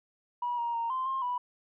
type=tone with pitch steps; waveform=sine; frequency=968 / 942 / 927 / 1039 / 1063 / 984 Hz; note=B5 / A#5 / A#5 / C6 / C6 / B5; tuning=-35 / +18 / -10 / -12 / +27 / -7 cents; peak=-28 dBFS; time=0.42-1.38 s; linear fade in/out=5 ms; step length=160 ms; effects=tanh soft clip ceiling -24 dBFS